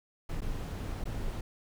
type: noise with dropouts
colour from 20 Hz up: brown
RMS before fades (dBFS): -35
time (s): 0.29-1.41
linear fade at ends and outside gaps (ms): 5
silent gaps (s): 0.407-0.417 / 1.04-1.054
effects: none